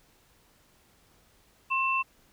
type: tone pair together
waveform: sine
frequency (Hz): 1061.2 / 2674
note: C6 / E7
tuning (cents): +24 / +24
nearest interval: octave + major third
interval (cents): 1600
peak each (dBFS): -27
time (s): 1.7-2.03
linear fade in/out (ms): 20
effects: pink hiss -63 dBFS RMS until 2.32 s